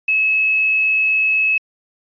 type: tone with quantisation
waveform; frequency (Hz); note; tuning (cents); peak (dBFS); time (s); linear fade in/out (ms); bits
sine; 2584; E7; -35; -13; 0.08-1.58; 5; 7
effects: resampled to 11025 Hz